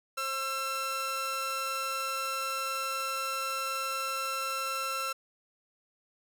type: tone pair together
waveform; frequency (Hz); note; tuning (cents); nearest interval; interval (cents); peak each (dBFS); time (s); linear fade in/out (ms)
sawtooth; 533.4 / 1344; C5 / E6; +33 / +33; octave + major third; 1600; -36 / -28; 0.17-5.13; 10
effects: none